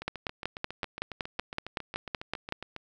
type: two click trains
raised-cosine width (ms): 0.3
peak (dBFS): -22 / -14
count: 21 / 14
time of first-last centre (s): 0.02-2.763 / 0.08-2.524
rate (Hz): 7.29 / 5.32
effects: none